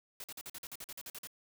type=noise bursts; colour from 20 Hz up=white; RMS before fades=-45 dBFS; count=13; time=0.2-1.272 s; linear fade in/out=2 ms; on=40 ms; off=46 ms; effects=none